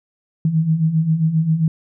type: beating tone pair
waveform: sine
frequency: 154.8 / 162.3 Hz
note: D#3 / E3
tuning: -9 / -27 cents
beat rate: 7.5 Hz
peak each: -21 / -15 dBFS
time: 0.45-1.68 s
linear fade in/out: 2 ms
effects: none